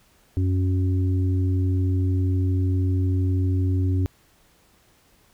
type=harmonic tone; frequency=92.7 Hz; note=F#2; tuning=4 cents sharp; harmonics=1 / 3 / 4; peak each=-19 / -28 / -36 dBFS; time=0.37-4.06 s; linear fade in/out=0 ms; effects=pink hiss -59 dBFS RMS until 5.33 s